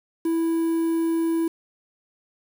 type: tone with quantisation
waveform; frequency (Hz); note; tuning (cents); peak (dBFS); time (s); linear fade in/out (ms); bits
triangle; 329.6; E4; 0; -18; 0.25-1.48; 5; 7
effects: none